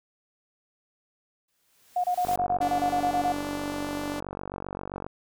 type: noise with exponential growth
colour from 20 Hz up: white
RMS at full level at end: -37 dBFS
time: 1.48-2.36 s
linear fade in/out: 5 ms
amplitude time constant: 190 ms
type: tone bursts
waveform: sine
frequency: 720 Hz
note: F#5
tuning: 47 cents flat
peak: -22 dBFS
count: 13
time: 1.96-3.323 s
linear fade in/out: 5 ms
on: 79 ms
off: 28 ms
type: click train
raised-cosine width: 1 ms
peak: -20 dBFS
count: 135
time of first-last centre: 2.25-5.065 s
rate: 47.6 Hz
type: tone with pitch glide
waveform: sawtooth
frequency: 290.6 to 292.8 Hz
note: D4 to D4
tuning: -18 to -5 cents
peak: -27 dBFS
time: 2.61-4.2 s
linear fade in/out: 5 ms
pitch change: +13 cents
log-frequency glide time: 2.98-3.71 s
effects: none